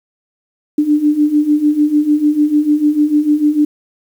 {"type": "beating tone pair", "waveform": "sine", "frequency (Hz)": [293.7, 300.4], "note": ["D4", "D4"], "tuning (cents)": [0, 39], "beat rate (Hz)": 6.7, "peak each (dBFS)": [-15, -11], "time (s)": [0.78, 3.65], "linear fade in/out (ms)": 5, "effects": ["7-bit"]}